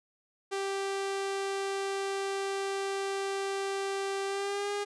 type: tone with pitch glide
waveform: sawtooth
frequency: 392 to 407.9 Hz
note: G4 to G#4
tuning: 0 to -31 cents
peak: -27 dBFS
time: 0.51-4.85 s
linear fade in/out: 20 ms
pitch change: +69 cents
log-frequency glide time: 4.26-4.72 s
effects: resampled to 22050 Hz